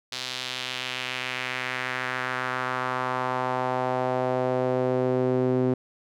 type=tone with band-pass filter sweep; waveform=sawtooth; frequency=127.6 Hz; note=C3; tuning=43 cents flat; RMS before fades=-27 dBFS; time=0.12-5.74 s; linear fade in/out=5 ms; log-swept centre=4200 to 330 Hz; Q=1.9; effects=none